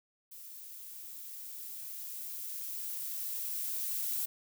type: noise with level ramp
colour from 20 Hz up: violet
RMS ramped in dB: -49 to -34 dBFS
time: 0.31-4.26 s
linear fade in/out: 10 ms
effects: none